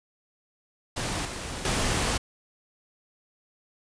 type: noise with level steps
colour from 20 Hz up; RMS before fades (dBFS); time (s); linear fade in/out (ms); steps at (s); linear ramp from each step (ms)
pink; -30 / -35 / -26; 0.96-2.18; 10; 1.25 / 1.65; 2
effects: resampled to 22050 Hz